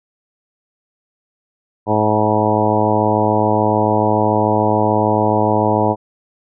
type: harmonic tone with a mistuned harmonic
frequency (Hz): 106.9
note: A2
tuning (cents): -49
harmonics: 1 / 2 / 3 / 4 / 5 / 6 / 7 / 8 / 9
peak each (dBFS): -21 / -21 / -21 / -21 / -21 / -21 / -21 / -21 / -21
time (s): 1.86-5.96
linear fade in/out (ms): 50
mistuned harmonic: 8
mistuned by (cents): +17
effects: none